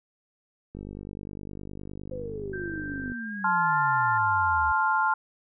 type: click train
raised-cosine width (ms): 3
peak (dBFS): -26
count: 119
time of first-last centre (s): 0.75-3.119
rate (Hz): 49.8
type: exponential sweep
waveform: sine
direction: down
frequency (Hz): 522 to 73.3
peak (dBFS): -34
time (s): 2.11-4.72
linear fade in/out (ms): 5
type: tone with pitch glide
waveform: sine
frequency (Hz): 1568 to 1770.2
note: G6 to A6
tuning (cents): 0 to +10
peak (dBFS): -35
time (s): 2.53-4.18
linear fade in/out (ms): 5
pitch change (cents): +210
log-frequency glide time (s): 3.15-3.78
type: chord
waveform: sine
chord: F major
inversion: first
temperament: just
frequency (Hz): 873.1 / 1047.7 / 1396.9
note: A5 / C6 / F6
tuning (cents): -14 / +2 / 0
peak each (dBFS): -25 / -27 / -25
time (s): 3.44-5.14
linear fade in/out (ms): 5
effects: none